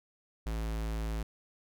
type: tone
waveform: square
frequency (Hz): 54.8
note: A1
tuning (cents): -6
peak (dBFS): -33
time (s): 0.46-1.23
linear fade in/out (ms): 5
effects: none